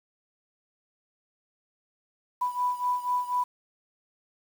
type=beating tone pair; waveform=sine; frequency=987.8 / 991.9 Hz; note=B5 / B5; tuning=0 / +7 cents; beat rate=4.1 Hz; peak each=-27 / -30 dBFS; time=2.41-3.44 s; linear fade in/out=10 ms; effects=8-bit